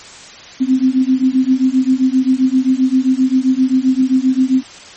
sine beating tone pair, 256.1 / 263.7 Hz, C4 / C4, -37 / +14 cents, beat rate 7.6 Hz, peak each -13 dBFS, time 0.6-4.63 s, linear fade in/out 20 ms, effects white hiss -36 dBFS RMS until 4.96 s + MP3 32 kbps

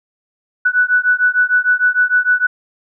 sine beating tone pair, 1480 / 1486.6 Hz, F#6 / F#6, 0 / +8 cents, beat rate 6.6 Hz, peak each -14 dBFS, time 0.65-2.47 s, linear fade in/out 10 ms, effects none

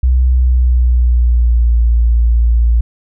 sine tone with pitch glide, 63.1 to 57.86 Hz, B1 to A#1, +38 to -12 cents, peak -7 dBFS, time 0.03-2.81 s, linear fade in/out 5 ms, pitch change -150 cents, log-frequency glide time 0.32-1.79 s, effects none

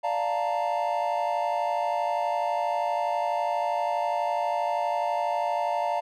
triangle chord, Bb major seventh, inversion first, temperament equal, 587.3 / 698.5 / 880 / 932.3 Hz, D5 / F5 / A5 / Bb5, 0 / 0 / 0 / 0 cents, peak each -29 / -26 / -29 / -29 dBFS, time 0.03-6.01 s, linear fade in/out 20 ms, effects none

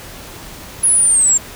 sine linear sweep, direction down, 10590 to 7300 Hz, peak -9 dBFS, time 0.83-1.38 s, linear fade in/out 10 ms, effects pink hiss -34 dBFS RMS until 1.55 s

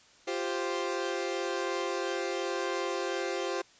sawtooth chord, F suspended second, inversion none, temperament equal, 349.2 / 392 / 523.3 Hz, F4 / G4 / C5, 0 / 0 / 0 cents, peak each -31 dBFS, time 0.27-3.62 s, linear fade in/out 10 ms, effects white hiss -59 dBFS RMS until 3.79 s + resampled to 16000 Hz

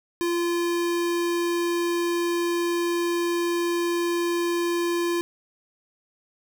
square tone, 344.4 Hz, F4, 24 cents flat, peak -23 dBFS, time 0.21-5.21 s, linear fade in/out 0 ms, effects none

